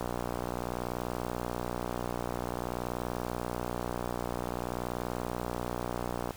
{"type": "click train", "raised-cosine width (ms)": 1, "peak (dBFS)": -19, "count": 382, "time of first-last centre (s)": [0.01, 6.308], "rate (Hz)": 60.5, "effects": ["pink hiss -49 dBFS RMS until 6.36 s"]}